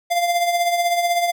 square tone with tremolo, 695 Hz, F5, 9 cents flat, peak -15 dBFS, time 0.1-1.32 s, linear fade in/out 20 ms, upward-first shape triangle, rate 16 Hz, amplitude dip 60%, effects none

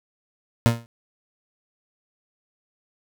30% pulse tone with exponential decay, 116.54 Hz, A#2, in tune, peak -8 dBFS, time 0.66-0.86 s, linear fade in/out 0 ms, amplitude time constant 42 ms, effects none

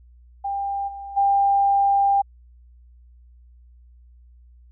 sine tone with level steps, 796 Hz, G5, 26 cents sharp, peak -23 / -32 / -15 dBFS, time 0.44-2.22 s, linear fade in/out 10 ms, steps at 0.87 / 1.16 s, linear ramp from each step 20 ms, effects added 60 Hz sine -47 dBFS peak until 4.71 s

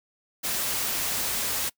white noise, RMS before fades -28 dBFS, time 0.43-1.7 s, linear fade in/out 20 ms, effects noise-tail reverb RT60 0.1 s tail -23 dB re dry

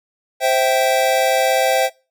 square chord, C major, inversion none, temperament equal with one note detuned, 523.3 / 659.3 / 776.3 Hz, C5 / E5 / G5, 0 / 0 / -17 cents, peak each -19 dBFS, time 0.4-1.9 s, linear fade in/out 50 ms, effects noise-tail reverb RT60 0.3 s tail -22 dB re dry

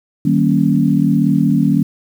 sine chord, Eb dominant seventh, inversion none, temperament equal with one note detuned, 155.56 / 191.74 / 233.1 / 277.2 Hz, Eb3 / G3 / Bb3 / Db4, 0 / -38 / 0 / 0 cents, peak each -16 dBFS, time 0.25-1.83 s, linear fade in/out 5 ms, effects 7-bit

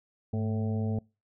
harmonic tone with a mistuned harmonic, 110 Hz, A2, in tune, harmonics 1 / 2 / 4 / 5 / 6 / 7, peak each -29 / -32 / -39 / -45 / -45 / -47 dBFS, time 0.33-0.99 s, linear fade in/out 5 ms, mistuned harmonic 1, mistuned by -96 cents, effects noise-tail reverb RT60 0.3 s tail -26 dB re dry

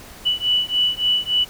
sine beating tone pair, 2960 / 2963.5 Hz, F#7 / F#7, 0 / +2 cents, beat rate 3.5 Hz, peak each -20 dBFS, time 0.25-1.45 s, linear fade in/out 20 ms, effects pink hiss -41 dBFS RMS until 1.49 s

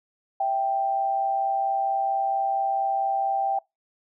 sine tone pair together, 659.3 / 783.7 Hz, E5 / G5, 0 / -1 cents, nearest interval minor third, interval 299 cents, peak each -30 / -22 dBFS, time 0.4-3.59 s, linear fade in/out 5 ms, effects noise-tail reverb RT60 0.2 s tail -24 dB re dry

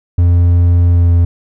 triangle tone with pitch glide, 87 to 85.85 Hz, F2 to F2, -6 to -29 cents, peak -4 dBFS, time 0.18-1.25 s, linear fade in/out 5 ms, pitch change -23 cents, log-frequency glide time 0.88-1.12 s, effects none

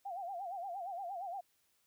sine tone with vibrato, 740 Hz, F#5, in tune, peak -39 dBFS, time 0.05-1.41 s, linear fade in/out 10 ms, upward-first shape sine, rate 8.6 Hz, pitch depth 150 cents each way, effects white hiss -75 dBFS RMS until 1.86 s

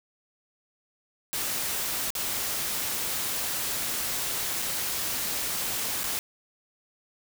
white noise with dropouts, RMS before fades -30 dBFS, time 1.33-6.19 s, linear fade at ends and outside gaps 0 ms, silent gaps 2.104-2.152 / 4.619-4.623 / 6.034-6.04 s, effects none

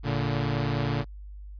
sawtooth tone pair together, 114.13 / 143.8 Hz, A#2 / D3, -36 / -36 cents, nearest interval major third, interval 400 cents, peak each -24 dBFS, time 0.03-1.05 s, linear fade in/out 50 ms, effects added 50 Hz sine -39 dBFS peak until 1.59 s + resampled to 11025 Hz

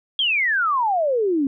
sine exponential sweep, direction down, 3322 to 263.5 Hz, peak -17 dBFS, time 0.19-1.47 s, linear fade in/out 2 ms, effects none

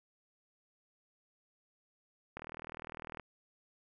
click train, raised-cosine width 0.5 ms, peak -28 dBFS, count 34, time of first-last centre 2.37-3.197 s, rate 39.9 Hz, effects none

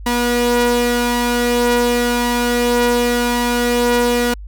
sawtooth tone pair together, 241.1 / 483.1 Hz, B3 / B4, -41 / -38 cents, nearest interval octave, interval 1203 cents, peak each -13 dBFS, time 0.06-4.34 s, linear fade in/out 5 ms, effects added 50 Hz sine -29 dBFS peak until 4.47 s

